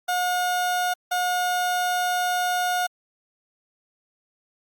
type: tone pair in turn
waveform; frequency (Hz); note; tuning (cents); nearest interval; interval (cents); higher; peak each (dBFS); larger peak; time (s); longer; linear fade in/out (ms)
30% pulse; 720 / 720; F#5 / F#5; -47 / -47; unison; 0; neither; -19; neither; 0.08-0.94 / 1.11-2.87; second; 10
effects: Opus 48 kbps